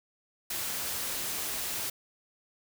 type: noise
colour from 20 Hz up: white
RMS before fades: -34 dBFS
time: 0.5-1.9 s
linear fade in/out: 5 ms
effects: none